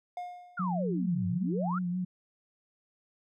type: tone with exponential decay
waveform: triangle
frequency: 714 Hz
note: F5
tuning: 38 cents sharp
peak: -31 dBFS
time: 0.17-0.86 s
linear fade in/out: 2 ms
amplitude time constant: 150 ms
type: exponential two-way sweep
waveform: sine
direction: down then up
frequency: 1480 to 93.6 to 1480 Hz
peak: -32 dBFS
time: 0.57-1.79 s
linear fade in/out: 10 ms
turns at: 1.27 s
type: tone with vibrato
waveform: sine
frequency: 179.4 Hz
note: F3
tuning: 47 cents sharp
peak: -29 dBFS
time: 0.59-2.05 s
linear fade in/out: 10 ms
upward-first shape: sine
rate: 5.2 Hz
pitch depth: 43 cents each way
effects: none